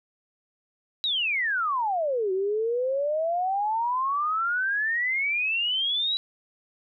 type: exponential two-way sweep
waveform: sine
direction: down then up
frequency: 3951 to 370 to 3951 Hz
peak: -23 dBFS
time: 1.04-6.17 s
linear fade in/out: 0 ms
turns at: 2.32 s
effects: none